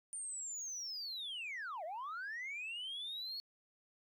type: linear two-way sweep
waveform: sine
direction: down then up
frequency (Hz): 9050 to 598 to 4407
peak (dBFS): -39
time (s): 0.13-3.4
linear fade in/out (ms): 0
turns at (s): 1.84
effects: tanh soft clip ceiling -39 dBFS + 13-bit